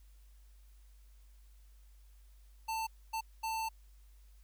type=tone bursts at uneven times; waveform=square; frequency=891 Hz; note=A5; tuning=22 cents sharp; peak=-35 dBFS; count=3; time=2.68-2.87 / 3.13-3.21 / 3.43-3.69 s; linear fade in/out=10 ms; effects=added 50 Hz sine -56 dBFS peak until 4.43 s + white hiss -72 dBFS RMS until 4.43 s